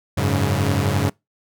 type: chord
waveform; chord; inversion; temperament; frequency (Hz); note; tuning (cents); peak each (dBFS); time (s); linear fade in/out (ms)
sawtooth; F# suspended second; none; equal with one note detuned; 92.5 / 103.83 / 140.12; F#2 / G#2 / C#3; 0 / 0 / +19; -18; 0.17-1.1; 10
effects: noise-tail reverb RT60 0.2 s tail -25 dB re dry